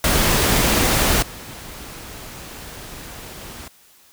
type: noise with level steps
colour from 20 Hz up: pink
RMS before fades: -17 / -36 dBFS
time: 0.04-3.68 s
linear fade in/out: 2 ms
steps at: 1.22 s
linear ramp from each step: 5 ms
effects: white hiss -52 dBFS RMS until 4.12 s